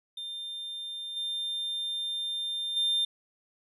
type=tone with level steps; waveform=triangle; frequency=3600 Hz; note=A7; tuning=39 cents sharp; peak=-34 / -29 / -23 dBFS; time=0.17-3.05 s; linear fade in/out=5 ms; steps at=1.16 / 2.76 s; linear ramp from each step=10 ms; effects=resampled to 32000 Hz